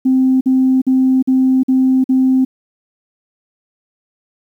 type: tone bursts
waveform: sine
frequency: 260.6 Hz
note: C4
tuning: 7 cents flat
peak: -8 dBFS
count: 6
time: 0.05-2.45 s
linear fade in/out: 10 ms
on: 360 ms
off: 48 ms
effects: tanh soft clip ceiling -4 dBFS + 8-bit